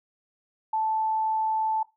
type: tone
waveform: sine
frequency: 877 Hz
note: A5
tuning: 6 cents flat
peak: -23 dBFS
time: 0.73-1.83 s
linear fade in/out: 5 ms
effects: noise-tail reverb RT60 0.2 s tail -18 dB re dry